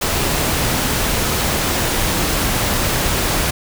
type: noise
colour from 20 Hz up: pink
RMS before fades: -18 dBFS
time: 0.01-3.51 s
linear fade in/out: 10 ms
effects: none